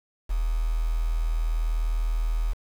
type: tone with quantisation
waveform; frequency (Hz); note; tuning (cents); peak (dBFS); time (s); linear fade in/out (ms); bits
sine; 40.31; E1; -38; -22; 0.29-2.54; 20; 7
effects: none